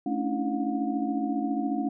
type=tone cluster; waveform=sine; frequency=218.8 / 278 / 292.4 / 325.5 / 718 Hz; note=A3 / C#4 / D4 / E4 / F5; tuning=-9 / +5 / -7 / -22 / +48 cents; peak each=-32 / -29 / -33 / -34 / -34 dBFS; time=0.06-1.89 s; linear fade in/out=5 ms; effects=none